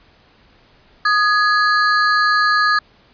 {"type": "ring-modulated tone", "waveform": "square", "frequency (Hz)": 1457, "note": "F#6", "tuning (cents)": -27, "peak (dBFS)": -10, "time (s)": [1.05, 2.79], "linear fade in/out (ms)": 5, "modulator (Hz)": 220, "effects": ["pink hiss -52 dBFS RMS until 3.13 s", "resampled to 11025 Hz"]}